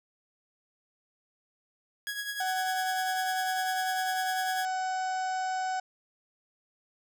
sawtooth tone with tremolo, 1661.2 Hz, G#6, in tune, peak -27 dBFS, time 2.07-4.65 s, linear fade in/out 0 ms, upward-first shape triangle, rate 10 Hz, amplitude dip 65%
harmonic tone, 749 Hz, F#5, 21 cents sharp, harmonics 1 / 2 / 3 / 4 / 5 / 6 / 7 / 8 / 9 / 10, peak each -29 / -38 / -51 / -52 / -55 / -55 / -47 / -53 / -57 / -50 dBFS, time 2.4-5.8 s, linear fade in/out 5 ms
effects none

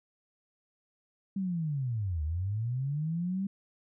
sine linear two-way sweep, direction down then up, 199.1 to 73.42 to 199.1 Hz, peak -29 dBFS, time 1.36-3.47 s, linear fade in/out 5 ms, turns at 2.23 s, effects none

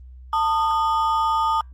triangle ring-modulated tone, 1062 Hz, C6, 25 cents sharp, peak -13 dBFS, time 0.33-1.61 s, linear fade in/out 2 ms, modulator 169 Hz, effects added 63 Hz sine -39 dBFS peak until 1.73 s + Opus 24 kbps

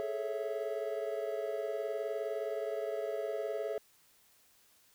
triangle chord, A major seventh, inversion third, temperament equal with one note detuned, 420.6 / 440 / 554.4 / 659.3 Hz, G#4 / A4 / C#5 / E5, +22 / 0 / 0 / 0 cents, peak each -37 / -39 / -38 / -37 dBFS, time 0-3.78 s, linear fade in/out 0 ms, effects white hiss -66 dBFS RMS until 4.94 s

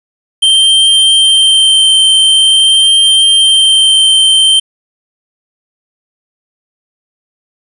square tone with vibrato, 3136 Hz, G7, in tune, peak -5 dBFS, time 0.42-4.6 s, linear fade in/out 10 ms, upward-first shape sine, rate 0.46 Hz, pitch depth 9 cents each way, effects resampled to 24000 Hz + 7-bit

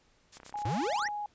blue noise bursts, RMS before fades -45 dBFS, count 6, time 0.32-1.006 s, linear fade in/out 10 ms, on 66 ms, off 58 ms
click train, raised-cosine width 0.5 ms, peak -34 dBFS, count 24, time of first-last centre 0.37-1.087 s, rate 32.1 Hz
sine tone, 830.6 Hz, G#5, in tune, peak -33 dBFS, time 0.54-1.26 s, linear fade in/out 2 ms
square exponential sweep, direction up, 94.1 to 2043 Hz, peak -31 dBFS, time 0.65-1.08 s, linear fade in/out 5 ms
effects pink hiss -67 dBFS RMS until 1.34 s + resampled to 16000 Hz

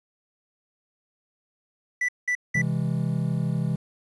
triangle tone bursts, 1975.5 Hz, B6, in tune, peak -20 dBFS, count 3, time 2.01-2.618 s, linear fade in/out 5 ms, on 76 ms, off 190 ms
triangle chord, C augmented, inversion none, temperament just, 130.81 / 163.52 / 204.4 Hz, C3 / E3 / G#3, 0 / -14 / -27 cents, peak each -25 / -24 / -29 dBFS, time 2.55-3.76 s, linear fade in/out 5 ms
effects resampled to 22050 Hz + 9-bit

